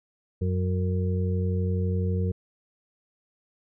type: harmonic tone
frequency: 92 Hz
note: F#2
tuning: 9 cents flat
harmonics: 1 / 2 / 4 / 5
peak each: -24 / -30 / -38 / -34 dBFS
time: 0.41-2.32 s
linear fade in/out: 10 ms
effects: none